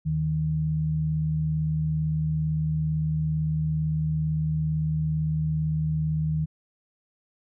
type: tone pair together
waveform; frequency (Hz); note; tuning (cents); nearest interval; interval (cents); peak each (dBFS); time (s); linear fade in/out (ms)
sine; 77.78 / 155.56; D#2 / D#3; 0 / 0; octave; 1200; -32 / -23; 0.05-6.46; 20
effects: none